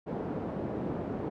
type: band-pass noise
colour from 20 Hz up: pink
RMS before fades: -35 dBFS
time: 0.06-1.3 s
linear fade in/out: 20 ms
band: 160 to 560 Hz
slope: 12 dB/octave
effects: none